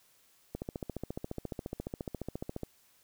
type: click train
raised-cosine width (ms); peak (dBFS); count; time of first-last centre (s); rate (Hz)
2; -23; 31; 0.55-2.633; 14.4
effects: white hiss -66 dBFS RMS until 3.03 s